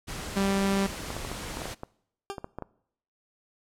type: noise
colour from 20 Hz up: pink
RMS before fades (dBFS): -37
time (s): 0.07-1.75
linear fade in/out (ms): 20
type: tone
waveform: sawtooth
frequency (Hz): 196.2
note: G3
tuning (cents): +2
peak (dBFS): -20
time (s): 0.36-0.87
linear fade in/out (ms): 10
type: clicks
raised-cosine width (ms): 1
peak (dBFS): -21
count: 12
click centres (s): 1.104 / 1.166 / 1.249 / 1.316 / 1.571 / 1.618 / 1.656 / 1.834 / 2.382 / 2.444 / 2.586 / 2.623
type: tone with exponential decay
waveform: 20% pulse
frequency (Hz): 397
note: G4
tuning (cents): +22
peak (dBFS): -24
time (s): 2.3-2.41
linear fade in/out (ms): 0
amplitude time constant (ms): 22
effects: noise-tail reverb RT60 0.7 s tail -22 dB re dry + low-pass 11000 Hz 12 dB/octave